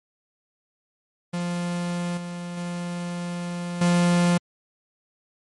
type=tone with level steps; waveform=45% pulse; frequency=174.61 Hz; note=F3; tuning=in tune; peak=-25 / -31 / -28 / -17 dBFS; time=1.33-4.38 s; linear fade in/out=10 ms; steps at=2.17 / 2.57 / 3.81 s; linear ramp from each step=5 ms; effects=MP3 48 kbps